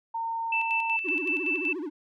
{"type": "tone", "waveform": "sine", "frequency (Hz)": 913, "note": "A#5", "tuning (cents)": -36, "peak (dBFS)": -28, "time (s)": [0.14, 0.97], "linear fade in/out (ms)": 10}
{"type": "tone with tremolo", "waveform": "sine", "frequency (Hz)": 2649, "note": "E7", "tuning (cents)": 8, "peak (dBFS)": -24, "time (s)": [0.52, 1.73], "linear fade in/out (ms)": 5, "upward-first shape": "square", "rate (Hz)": 5.3, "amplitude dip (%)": 50}
{"type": "tone with vibrato", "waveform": "triangle", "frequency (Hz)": 331.2, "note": "E4", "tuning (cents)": 8, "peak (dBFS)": -29, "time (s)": [1.04, 1.9], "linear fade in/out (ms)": 20, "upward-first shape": "sine", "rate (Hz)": 14, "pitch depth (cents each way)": 240}
{"effects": []}